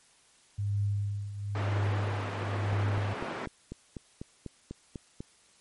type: tone with tremolo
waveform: sine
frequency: 101.5 Hz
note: G#2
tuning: 39 cents flat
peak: -25 dBFS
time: 0.58-3.14 s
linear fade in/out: 10 ms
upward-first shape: triangle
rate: 1 Hz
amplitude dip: 75%
type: band-pass noise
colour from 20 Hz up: pink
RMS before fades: -37 dBFS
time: 1.55-3.46 s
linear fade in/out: 2 ms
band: 240 to 1900 Hz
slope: 12 dB/octave
type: click train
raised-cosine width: 3 ms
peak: -25 dBFS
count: 11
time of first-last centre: 2.73-5.205 s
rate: 4.04 Hz
effects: white hiss -62 dBFS RMS until 5.6 s + MP3 48 kbps